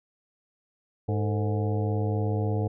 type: harmonic tone with a mistuned harmonic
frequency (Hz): 103.83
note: G#2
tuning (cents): 0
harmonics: 1 / 2 / 3 / 4 / 5 / 6 / 7 / 8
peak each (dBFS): -25 / -35 / -35 / -33 / -38 / -45 / -38 / -44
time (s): 1.08-2.68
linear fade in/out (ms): 10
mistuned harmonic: 4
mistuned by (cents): +110
effects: none